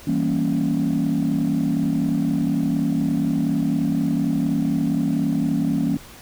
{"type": "chord", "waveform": "sine", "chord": "E diminished seventh", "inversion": "none", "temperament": "equal", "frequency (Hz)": [164.81, 196, 233.1, 277.2], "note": ["E3", "G3", "Bb3", "Db4"], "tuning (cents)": [0, 0, 0, 0], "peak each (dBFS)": [-23, -25, -22, -21], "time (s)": [0.07, 5.97], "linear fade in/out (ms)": 5, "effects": ["tanh soft clip ceiling -13 dBFS", "pink hiss -43 dBFS RMS until 6.21 s"]}